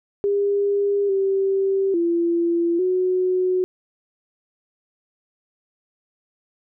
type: tone with pitch steps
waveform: sine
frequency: 403.2 / 388.6 / 340.2 / 367.9 Hz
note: G4 / G4 / F4 / F#4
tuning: +49 / -15 / -45 / -10 cents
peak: -17 dBFS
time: 0.24-3.64 s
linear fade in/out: 0 ms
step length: 850 ms
effects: none